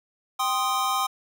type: chord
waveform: square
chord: C minor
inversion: second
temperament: equal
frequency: 784 / 1046.5 / 1244.5 Hz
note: G5 / C6 / Eb6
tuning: 0 / 0 / 0 cents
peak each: -29 / -28 / -27 dBFS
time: 0.39-1.07 s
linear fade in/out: 10 ms
effects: none